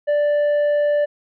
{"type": "tone with tanh clipping", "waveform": "sine", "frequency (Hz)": 587.3, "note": "D5", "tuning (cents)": 0, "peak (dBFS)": -16, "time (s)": [0.07, 1.06], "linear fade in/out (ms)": 20, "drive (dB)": 5, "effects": []}